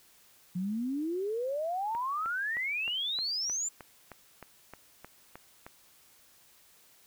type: exponential sweep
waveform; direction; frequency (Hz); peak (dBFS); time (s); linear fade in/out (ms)
sine; up; 174.2 to 7340; -30; 0.55-3.69; 10
type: click train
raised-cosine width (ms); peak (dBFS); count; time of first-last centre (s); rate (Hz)
0.5; -29; 13; 1.95-5.665; 3.23
effects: white hiss -61 dBFS RMS until 7.06 s